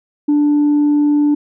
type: tone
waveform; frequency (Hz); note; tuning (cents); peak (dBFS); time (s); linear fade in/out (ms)
sine; 293.7; D4; 0; -8; 0.28-1.35; 10
effects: tanh soft clip ceiling -8 dBFS